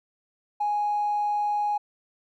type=tone with tanh clipping; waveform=triangle; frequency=830.6 Hz; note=G#5; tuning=in tune; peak=-22 dBFS; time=0.6-1.78 s; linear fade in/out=10 ms; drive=1 dB; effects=none